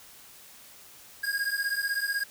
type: beating tone pair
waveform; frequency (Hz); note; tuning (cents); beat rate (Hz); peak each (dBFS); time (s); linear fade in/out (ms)
square; 1624 / 1640; G#6 / G#6; -39 / -22; 16; -31; 1.23-2.24; 10
effects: white hiss -51 dBFS RMS until 2.3 s